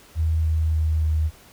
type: tone with pitch steps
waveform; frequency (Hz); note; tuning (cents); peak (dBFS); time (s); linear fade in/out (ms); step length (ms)
sine; 80 / 79.36 / 78.72 / 78.08; D#2 / D#2 / D#2 / D#2; +49 / +35 / +21 / +7; -18; 0.15-1.31; 50; 290
effects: pink hiss -50 dBFS RMS until 1.52 s